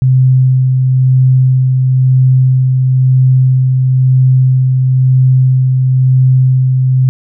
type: tone with tremolo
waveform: sine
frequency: 129.6 Hz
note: C3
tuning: 16 cents flat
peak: -4 dBFS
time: 0.02-7.09 s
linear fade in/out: 0 ms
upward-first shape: sine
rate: 1 Hz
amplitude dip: 30%
effects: none